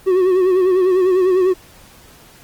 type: tone with vibrato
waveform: triangle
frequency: 370 Hz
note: F#4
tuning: in tune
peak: -9 dBFS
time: 0.06-1.54 s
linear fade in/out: 20 ms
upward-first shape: sine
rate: 10 Hz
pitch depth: 60 cents each way
effects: pink hiss -45 dBFS RMS until 2.43 s + Opus 32 kbps